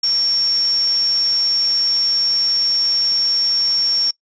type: tone in noise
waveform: sine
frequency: 5490 Hz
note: F8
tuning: 31 cents flat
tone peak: -15 dBFS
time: 0.03-4.11 s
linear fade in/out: 5 ms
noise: white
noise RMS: -33 dBFS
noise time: 0.03-4.11 s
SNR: +15 dB
effects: noise-tail reverb RT60 0.1 s tail -23 dB re dry + resampled to 16000 Hz